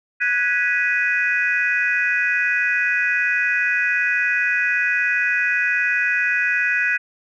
sine chord, G# minor seventh, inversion third, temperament equal with one note detuned, 1480 / 1661.2 / 1956.2 / 2489 Hz, F#6 / G#6 / B6 / D#7, 0 / 0 / -17 / 0 cents, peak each -22 dBFS, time 0.2-6.98 s, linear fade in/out 20 ms, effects tanh soft clip ceiling -7 dBFS

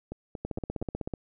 two click trains, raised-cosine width 2 ms, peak -19 / -23 dBFS, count 12 / 4, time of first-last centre 0.45-1.137 / 0.12-0.816 s, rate 16 / 4.31 Hz, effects none

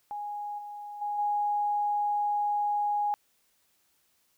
sine tone with level steps, 827 Hz, G#5, 8 cents flat, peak -33 / -38 / -29 / -25 dBFS, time 0.11-3.14 s, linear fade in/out 0 ms, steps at 0.58 / 1.01 / 1.18 s, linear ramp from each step 10 ms, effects white hiss -70 dBFS RMS until 4.37 s

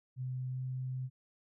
sine tone with pitch glide, 128.1 to 128.99 Hz, C3 to C3, -36 to -24 cents, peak -35 dBFS, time 0.16-1.1 s, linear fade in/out 50 ms, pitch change +12 cents, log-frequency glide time 0.49-0.56 s, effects none

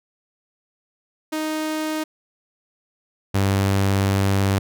sawtooth tone pair in turn, 311.1 / 97.99 Hz, D#4 / G2, 0 / 0 cents, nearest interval octave + minor sixth, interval 2000 cents, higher first, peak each -19 / -13 dBFS, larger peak second, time 1.32-2.04 / 3.34-4.59 s, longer second, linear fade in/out 10 ms, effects none

